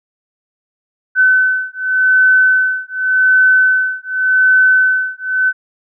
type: beating tone pair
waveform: sine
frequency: 1516 / 1516.87 Hz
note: F#6 / F#6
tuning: +42 / +43 cents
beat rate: 0.87 Hz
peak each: -12 / -12 dBFS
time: 1.15-5.53 s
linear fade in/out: 50 ms
effects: none